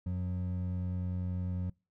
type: tone pair together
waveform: triangle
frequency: 90.4 / 181.02 Hz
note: F#2 / F#3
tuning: -40 / -38 cents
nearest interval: octave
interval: 1202 cents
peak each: -31 / -35 dBFS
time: 0.06-1.7 s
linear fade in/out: 5 ms
effects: noise-tail reverb RT60 0.3 s tail -26 dB re dry